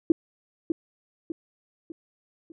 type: tone with echo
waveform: sine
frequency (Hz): 327.2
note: E4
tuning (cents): -13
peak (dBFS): -13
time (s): 0.1-0.12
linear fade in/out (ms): 2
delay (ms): 600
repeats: 4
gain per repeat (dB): -7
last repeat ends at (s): 2.52
effects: none